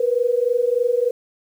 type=tone pair together; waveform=sine; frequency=474 / 497.3 Hz; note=A#4 / B4; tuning=+29 / +12 cents; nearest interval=minor second; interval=83 cents; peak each=-19 dBFS; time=0-1.11 s; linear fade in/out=5 ms; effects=8-bit